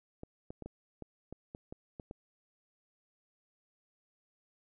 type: clicks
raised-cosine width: 2 ms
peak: -30 dBFS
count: 10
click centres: 0.234 / 0.505 / 0.623 / 0.66 / 1.023 / 1.326 / 1.549 / 1.725 / 1.998 / 2.111 s
effects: none